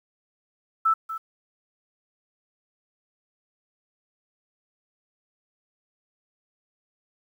sine tone with echo, 1318.5 Hz, E6, in tune, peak -17 dBFS, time 0.85-0.94 s, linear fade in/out 10 ms, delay 240 ms, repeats 1, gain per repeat -12 dB, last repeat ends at 1.18 s, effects 9-bit

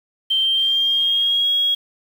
sine tone with pitch glide, 3136 to 3300 Hz, G7 to G#7, 0 to -12 cents, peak -15 dBFS, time 0.3-1.75 s, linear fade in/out 10 ms, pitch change +88 cents, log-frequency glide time 0.41-1.46 s, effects 7-bit

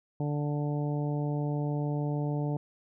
harmonic tone, 146.8 Hz, D3, in tune, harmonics 1 / 2 / 3 / 4 / 5 / 6, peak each -29 / -35 / -39 / -41 / -43 / -45 dBFS, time 0.2-2.57 s, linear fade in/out 2 ms, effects none

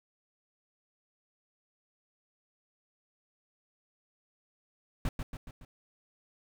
brown noise with echo, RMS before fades -30 dBFS, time 5.05-5.09 s, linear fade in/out 2 ms, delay 140 ms, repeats 4, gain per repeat -5 dB, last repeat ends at 5.65 s, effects none

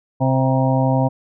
harmonic tone with a mistuned harmonic, 131.4 Hz, C3, 8 cents sharp, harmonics 1 / 2 / 4 / 5 / 6 / 7, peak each -17 / -20 / -23 / -24 / -25 / -25 dBFS, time 0.2-1.09 s, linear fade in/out 20 ms, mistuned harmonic 7, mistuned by +39 cents, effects none

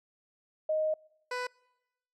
sine / 15% pulse tone pair in turn, 623 / 497.1 Hz, D#5 / B4, +2 / +11 cents, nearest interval major third, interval 391 cents, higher first, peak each -26 dBFS, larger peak neither, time 0.69-0.94 / 1.31-1.47 s, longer first, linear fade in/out 5 ms, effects noise-tail reverb RT60 1.0 s tail -26 dB re dry + low-pass 6000 Hz 12 dB/octave

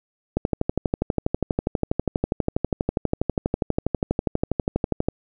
click train, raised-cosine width 2 ms, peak -7 dBFS, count 59, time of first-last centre 0.37-5.085 s, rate 12.3 Hz, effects none

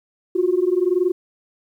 sine tone pair together, 351.2 / 372.1 Hz, F4 / F#4, +10 / +10 cents, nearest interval minor second, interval 100 cents, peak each -18 dBFS, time 0.35-1.12 s, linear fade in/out 10 ms, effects tanh soft clip ceiling -8 dBFS + 9-bit

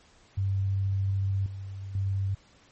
sine tone with level steps, 97.5 Hz, G2, 9 cents flat, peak -24 / -35 / -25 dBFS, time 0.37-2.35 s, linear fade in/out 10 ms, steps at 1.46 / 1.95 s, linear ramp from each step 2 ms, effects pink hiss -59 dBFS RMS until 2.71 s + MP3 32 kbps

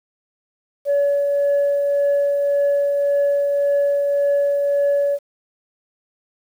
sine tone with tremolo, 568 Hz, C#5, 42 cents sharp, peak -12 dBFS, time 0.85-5.19 s, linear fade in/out 50 ms, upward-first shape triangle, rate 1.8 Hz, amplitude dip 35%, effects tanh soft clip ceiling -12 dBFS + 8-bit

